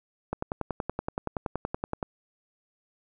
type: click train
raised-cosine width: 1 ms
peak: -15 dBFS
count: 19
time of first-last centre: 0.33-2.028 s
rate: 10.6 Hz
effects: none